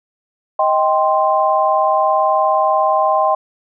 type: chord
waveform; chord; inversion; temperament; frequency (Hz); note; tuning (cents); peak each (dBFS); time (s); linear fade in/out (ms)
sine; C minor; first; just; 627.9 / 784.9 / 1046.5; Eb5 / G5 / C6; +16 / +2 / 0; -16; 0.59-3.35; 5
effects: none